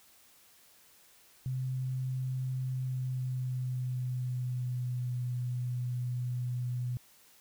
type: tone with pitch glide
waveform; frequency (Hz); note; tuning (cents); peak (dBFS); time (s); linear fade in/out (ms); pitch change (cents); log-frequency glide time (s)
sine; 129.4 to 123.7; C3 to B2; -19 to +3; -31; 1.46-6.97; 0; -78; 2.62-5.19
effects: white hiss -61 dBFS RMS until 7.4 s